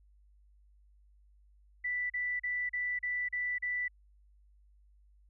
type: tone bursts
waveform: sine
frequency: 1975.5 Hz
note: B6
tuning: in tune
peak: -31 dBFS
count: 7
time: 1.84-3.882 s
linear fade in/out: 10 ms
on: 260 ms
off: 37 ms
effects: added 50 Hz sine -60 dBFS peak until 5.29 s